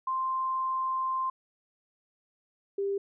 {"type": "tone pair in turn", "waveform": "sine", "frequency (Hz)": [1046.5, 397], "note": ["C6", "G4"], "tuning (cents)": [0, 22], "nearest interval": "octave + perfect fourth", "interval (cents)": 1678, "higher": "first", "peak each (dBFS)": -27, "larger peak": "neither", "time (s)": [[0.07, 1.3], [2.78, 2.98]], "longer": "first", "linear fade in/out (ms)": 5, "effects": []}